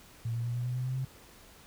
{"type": "tone with pitch steps", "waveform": "sine", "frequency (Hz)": [115.4, 117.55, 119.75, 121.98, 124.26, 126.57, 128.93, 131.34], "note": ["A#2", "A#2", "A#2", "B2", "B2", "B2", "C3", "C3"], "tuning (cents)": [-17, 15, 47, -21, 11, 43, -25, 7], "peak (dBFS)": -30, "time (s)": [0.25, 1.05], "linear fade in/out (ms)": 5, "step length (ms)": 100, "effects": ["pink hiss -55 dBFS RMS until 1.66 s"]}